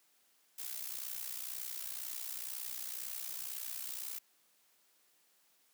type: noise with amplitude modulation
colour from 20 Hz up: blue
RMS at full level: -39 dBFS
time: 0.58-4.19 s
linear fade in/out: 10 ms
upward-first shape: sine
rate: 62 Hz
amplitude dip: 75%
effects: white hiss -71 dBFS RMS until 5.73 s + high-pass 200 Hz 12 dB/octave